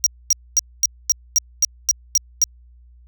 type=tone bursts; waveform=square; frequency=5720 Hz; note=F8; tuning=41 cents sharp; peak=-12 dBFS; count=10; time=0.04-2.44 s; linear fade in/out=0 ms; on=24 ms; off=240 ms; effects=added 60 Hz sine -45 dBFS peak until 3.07 s